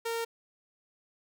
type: tone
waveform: sawtooth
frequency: 460.5 Hz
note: A#4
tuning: 21 cents flat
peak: -27 dBFS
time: 0.05-0.25 s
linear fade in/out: 10 ms
effects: none